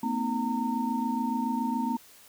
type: tone cluster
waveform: sine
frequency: 227.3 / 254.4 / 314.7 / 916 Hz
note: A#3 / C4 / D#4 / A#5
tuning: -43 / -48 / +20 / -31 cents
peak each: -31 / -30 / -39 / -31 dBFS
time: 0.03-1.97 s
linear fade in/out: 5 ms
effects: white hiss -54 dBFS RMS until 2.28 s